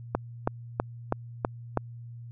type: click train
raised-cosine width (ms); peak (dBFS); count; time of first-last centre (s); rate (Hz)
1; -10; 6; 0.15-1.773; 3.08
effects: added 118 Hz sine -40 dBFS peak until 2.31 s